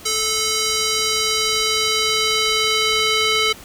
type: tone with band-pass filter sweep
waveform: square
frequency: 436.1 Hz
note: A4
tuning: 15 cents flat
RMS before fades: -19 dBFS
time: 0.05-3.53 s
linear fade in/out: 10 ms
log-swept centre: 6100 to 3200 Hz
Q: 1.3
effects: pink hiss -40 dBFS RMS until 3.64 s